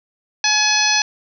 harmonic tone, 848 Hz, G#5, 36 cents sharp, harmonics 1 / 2 / 3 / 4 / 5 / 6 / 7, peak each -23 / -22 / -20 / -25 / -21 / -22 / -20 dBFS, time 0.44-1.02 s, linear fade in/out 2 ms, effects none

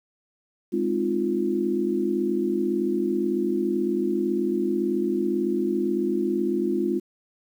sine chord, F minor seventh, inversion first, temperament equal, 207.7 / 261.6 / 311.1 / 349.2 Hz, Ab3 / C4 / Eb4 / F4, 0 / 0 / 0 / 0 cents, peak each -28 / -29 / -30 / -24 dBFS, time 0.72-7 s, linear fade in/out 20 ms, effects 9-bit

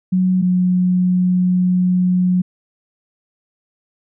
sine tone pair in turn, 184.5 / 181.54 Hz, F#3 / F#3, -5 / -33 cents, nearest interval unison, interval 28 cents, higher first, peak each -12 dBFS, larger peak neither, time 0.12-0.42 / 0.42-2.42 s, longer second, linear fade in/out 10 ms, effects none

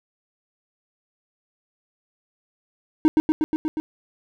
triangle tone with echo, 311.1 Hz, D#4, in tune, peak -9 dBFS, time 3.05-3.08 s, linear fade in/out 0 ms, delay 120 ms, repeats 6, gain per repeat -2 dB, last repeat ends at 3.8 s, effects none

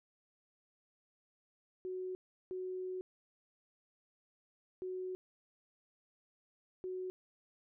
sine tone bursts at uneven times, 370 Hz, F#4, in tune, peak -38 dBFS, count 4, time 1.85-2.15 / 2.51-3.01 / 4.82-5.15 / 6.84-7.1 s, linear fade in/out 0 ms, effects none

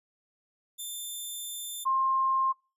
5% pulse / sine tone pair in turn, 3555 / 1060.6 Hz, A7 / C6, +17 / +23 cents, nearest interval octave + major sixth, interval 2094 cents, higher first, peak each -27 / -23 dBFS, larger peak second, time 0.78-1.85 / 1.85-2.53 s, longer first, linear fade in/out 20 ms, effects noise-tail reverb RT60 0.3 s tail -25 dB re dry + resampled to 32000 Hz

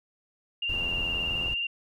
sine tone with vibrato, 2794 Hz, F7, in tune, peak -27 dBFS, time 0.62-1.67 s, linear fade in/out 5 ms, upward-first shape sine, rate 19 Hz, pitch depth 28 cents each way
brown noise, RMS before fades -37 dBFS, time 0.69-1.54 s, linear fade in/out 2 ms
click train, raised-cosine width 1 ms, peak -29 dBFS, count 65, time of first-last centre 0.74-1.482 s, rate 86.2 Hz
effects none

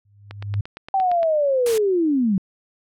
sine tone with exponential growth, 101.6 Hz, G#2, 38 cents flat, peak -17 dBFS, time 0.05-0.61 s, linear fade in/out 5 ms, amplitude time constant 120 ms
click train, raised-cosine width 0.3 ms, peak -19 dBFS, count 9, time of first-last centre 0.31-1.231 s, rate 8.69 Hz
sine linear sweep, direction down, 784 to 180.2 Hz, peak -16 dBFS, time 0.94-2.38 s, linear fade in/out 2 ms
white noise, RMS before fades -29 dBFS, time 1.66-1.78 s, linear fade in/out 2 ms
effects low-pass 12000 Hz 12 dB/octave

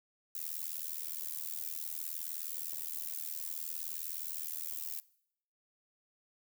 violet noise with amplitude modulation, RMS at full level -36 dBFS, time 0.35-5 s, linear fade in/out 2 ms, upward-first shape sine, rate 79.4 Hz, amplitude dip 100%, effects noise-tail reverb RT60 0.7 s tail -21 dB re dry

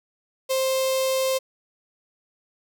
sawtooth tone with notch filter, 526 Hz, C5, 9 cents sharp, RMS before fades -23 dBFS, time 0.49-1.39 s, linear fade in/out 20 ms, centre 1500 Hz, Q 0.72, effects none

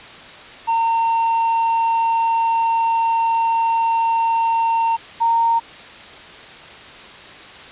triangle / sine tone pair in turn, 914 / 921.4 Hz, A#5 / A#5, -34 / -20 cents, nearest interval unison, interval 14 cents, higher second, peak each -13 dBFS, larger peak neither, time 0.67-4.97 / 5.2-5.6 s, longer first, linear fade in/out 20 ms, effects white hiss -38 dBFS RMS until 7.71 s + resampled to 8000 Hz

